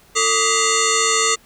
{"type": "tone with frequency modulation", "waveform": "sine", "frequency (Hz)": 2767, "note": "F7", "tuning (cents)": -17, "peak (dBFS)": -14, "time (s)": [0.15, 1.36], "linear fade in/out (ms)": 20, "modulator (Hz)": 804, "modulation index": 6.2, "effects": ["pink hiss -51 dBFS RMS until 1.45 s"]}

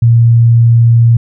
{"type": "tone", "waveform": "sine", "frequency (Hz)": 116.7, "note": "A#2", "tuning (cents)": 2, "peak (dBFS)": -3, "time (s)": [0.02, 1.17], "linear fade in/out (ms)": 5, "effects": []}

